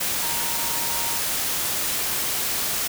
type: tone in noise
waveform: sine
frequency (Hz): 932.3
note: A#5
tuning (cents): 0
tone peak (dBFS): -34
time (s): 0.22-1.2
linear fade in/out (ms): 10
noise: white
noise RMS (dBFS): -25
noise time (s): 0-2.88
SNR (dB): -12
effects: none